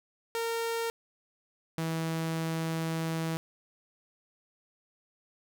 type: tone pair in turn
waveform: sawtooth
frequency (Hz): 460 / 162.63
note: A#4 / E3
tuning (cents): -23 / -23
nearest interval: octave + tritone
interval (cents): 1800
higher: first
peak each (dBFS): -26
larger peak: neither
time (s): 0.35-0.9 / 1.78-3.37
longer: second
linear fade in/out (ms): 0
effects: none